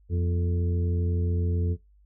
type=harmonic tone with a mistuned harmonic; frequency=87.31 Hz; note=F2; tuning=in tune; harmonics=1 / 2 / 3 / 4 / 5; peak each=-23 / -34 / -39 / -40 / -37 dBFS; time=0.09-1.77 s; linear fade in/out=50 ms; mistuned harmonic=3; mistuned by=-78 cents; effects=noise-tail reverb RT60 0.2 s tail -21 dB re dry + added 50 Hz sine -55 dBFS peak until 2.05 s